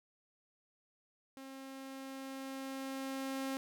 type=tone with level ramp; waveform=sawtooth; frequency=268.2 Hz; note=C4; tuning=43 cents sharp; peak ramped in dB=-44 to -32 dBFS; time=1.37-3.57 s; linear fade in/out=0 ms; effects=none